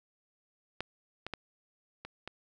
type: clicks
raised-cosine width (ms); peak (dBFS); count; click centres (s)
0.3; -18 / -22 / -20 / -26 / -24; 5; 0.806 / 1.266 / 1.337 / 2.05 / 2.276
effects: none